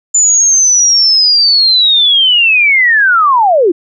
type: linear sweep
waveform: sine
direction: down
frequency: 7080 to 313.7 Hz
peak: -5 dBFS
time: 0.14-3.72 s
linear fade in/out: 10 ms
effects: none